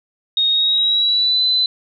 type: tone with pitch glide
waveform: sine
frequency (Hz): 3729 to 4020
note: A#7 to B7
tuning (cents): 0 to +30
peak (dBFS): -13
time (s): 0.37-1.66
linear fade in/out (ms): 2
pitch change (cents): +130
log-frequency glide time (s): 0.49-1.43
effects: none